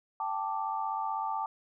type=chord; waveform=sine; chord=G suspended second; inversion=none; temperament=equal; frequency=784 / 880 / 1174.7 Hz; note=G5 / A5 / D6; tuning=0 / 0 / 0 cents; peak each=-36 / -33 / -36 dBFS; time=0.2-1.46 s; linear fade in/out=2 ms; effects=none